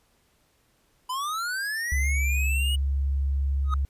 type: linear sweep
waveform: square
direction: up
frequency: 987.8 to 2933 Hz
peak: -28 dBFS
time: 1.09-2.76 s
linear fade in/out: 10 ms
type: tone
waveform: sine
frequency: 68.9 Hz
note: C#2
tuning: 10 cents flat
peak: -22 dBFS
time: 1.92-3.85 s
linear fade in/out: 0 ms
type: tone with exponential growth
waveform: triangle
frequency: 1254 Hz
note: D#6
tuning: 13 cents sharp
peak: -21 dBFS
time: 3.64-3.74 s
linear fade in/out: 2 ms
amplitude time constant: 20 ms
effects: pink hiss -66 dBFS RMS until 3.89 s + resampled to 32000 Hz